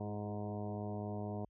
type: harmonic tone with a mistuned harmonic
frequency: 103.83 Hz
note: G#2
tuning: in tune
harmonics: 1 / 2 / 3 / 4 / 5 / 6 / 7 / 8 / 9 / 10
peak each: -42 / -43 / -49 / -47 / -54 / -48 / -49 / -61 / -54 / -63 dBFS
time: 0-1.45 s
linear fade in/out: 5 ms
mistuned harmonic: 3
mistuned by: +27 cents
effects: added 50 Hz sine -70 dBFS peak until 1.49 s